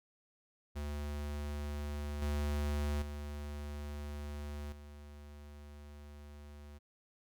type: tone with level steps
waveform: square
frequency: 73.3 Hz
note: D2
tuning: 3 cents flat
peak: -38 / -33 / -41 / -50 dBFS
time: 0.75-6.79 s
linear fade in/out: 20 ms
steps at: 2.22 / 3.02 / 4.72 s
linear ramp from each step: 2 ms
effects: none